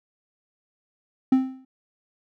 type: tone with exponential decay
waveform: triangle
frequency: 261.6 Hz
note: C4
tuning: in tune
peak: -10 dBFS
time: 1.32-1.65 s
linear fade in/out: 5 ms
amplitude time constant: 70 ms
effects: none